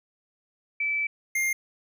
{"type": "tone pair in turn", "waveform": ["sine", "square"], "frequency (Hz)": [2313, 2115], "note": ["D7", "C7"], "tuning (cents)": [-27, 18], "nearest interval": "major second", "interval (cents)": 155, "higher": "first", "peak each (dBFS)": -24, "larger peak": "neither", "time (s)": [[0.8, 1.07], [1.35, 1.53]], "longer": "first", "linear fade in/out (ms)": 5, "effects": []}